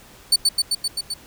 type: tone with echo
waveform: 30% pulse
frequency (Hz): 4505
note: C#8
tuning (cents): +27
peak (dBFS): -9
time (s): 0.32-0.36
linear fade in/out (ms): 5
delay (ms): 130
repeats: 6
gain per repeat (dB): -2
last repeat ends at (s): 1.14
effects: pink hiss -47 dBFS RMS until 1.26 s